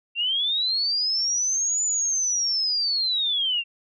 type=linear two-way sweep; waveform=sine; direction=up then down; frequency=2711 to 7040 to 2711 Hz; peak=-21 dBFS; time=0.15-3.64 s; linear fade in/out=50 ms; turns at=1.84 s; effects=none